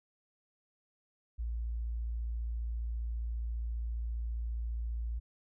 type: tone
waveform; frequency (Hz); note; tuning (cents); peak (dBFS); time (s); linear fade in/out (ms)
sine; 57.4; A#1; -26; -33; 1.38-5.2; 20
effects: none